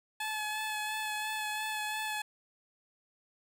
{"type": "tone with vibrato", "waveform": "15% pulse", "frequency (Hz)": 858, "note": "A5", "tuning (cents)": -44, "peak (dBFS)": -27, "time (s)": [0.2, 2.22], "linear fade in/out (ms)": 5, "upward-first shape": "sine", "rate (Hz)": 2.9, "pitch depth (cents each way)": 19, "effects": []}